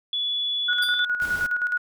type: tone with pitch glide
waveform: sine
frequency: 3423 to 3471 Hz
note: A7 to A7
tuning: -48 to -24 cents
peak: -23 dBFS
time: 0.13-1.05 s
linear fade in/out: 2 ms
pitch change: +24 cents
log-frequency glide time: 0.8-0.87 s
type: tone with tremolo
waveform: sine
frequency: 1457 Hz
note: F#6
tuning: 27 cents flat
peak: -20 dBFS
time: 0.68-1.78 s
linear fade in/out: 10 ms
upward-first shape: square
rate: 9.6 Hz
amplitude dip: 55%
type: tone with exponential decay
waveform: sawtooth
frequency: 4756 Hz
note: D8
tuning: 21 cents sharp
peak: -25 dBFS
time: 0.82-1.03 s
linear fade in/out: 5 ms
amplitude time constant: 45 ms
type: noise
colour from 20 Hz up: pink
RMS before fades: -38 dBFS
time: 1.21-1.47 s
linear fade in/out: 10 ms
effects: none